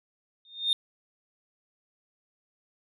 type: tone with exponential growth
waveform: sine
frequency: 3654 Hz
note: A#7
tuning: 35 cents flat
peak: -17 dBFS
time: 0.45-0.73 s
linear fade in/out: 1 ms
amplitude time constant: 60 ms
effects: tanh soft clip ceiling -18 dBFS